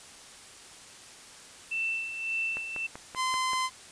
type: tone with tremolo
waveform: sine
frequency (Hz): 2672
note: E7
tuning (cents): +23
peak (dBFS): -27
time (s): 1.71-2.87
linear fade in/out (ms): 10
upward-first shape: sine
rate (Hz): 1.8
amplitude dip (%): 60
type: click train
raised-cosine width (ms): 0.5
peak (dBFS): -24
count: 6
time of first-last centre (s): 2.57-3.533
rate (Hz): 5.19
type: tone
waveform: sawtooth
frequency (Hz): 1032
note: C6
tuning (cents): -24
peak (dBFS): -23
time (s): 3.15-3.7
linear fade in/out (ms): 50
effects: white hiss -49 dBFS RMS until 3.91 s + resampled to 22050 Hz